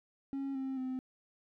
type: tone with pitch steps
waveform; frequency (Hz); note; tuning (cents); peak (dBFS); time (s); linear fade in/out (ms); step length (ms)
triangle; 273.7 / 265.9 / 258.3; C#4 / C4 / C4; -22 / +28 / -22; -32; 0.33-0.99; 0; 220
effects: tanh soft clip ceiling -28 dBFS